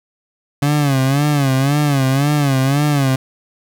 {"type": "tone with vibrato", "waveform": "30% pulse", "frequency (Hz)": 140, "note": "C#3", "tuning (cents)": 18, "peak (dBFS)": -10, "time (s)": [0.62, 3.16], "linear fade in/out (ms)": 5, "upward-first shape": "sine", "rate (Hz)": 1.9, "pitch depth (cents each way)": 110, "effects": []}